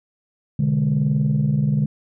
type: chord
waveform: sine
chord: G# diminished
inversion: first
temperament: equal with one note detuned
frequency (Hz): 125.85 / 146.83 / 207.7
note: B2 / D3 / G#3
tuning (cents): +33 / 0 / 0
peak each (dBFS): -23 / -17 / -21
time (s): 0.59-1.86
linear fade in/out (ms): 5
effects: tanh soft clip ceiling -11 dBFS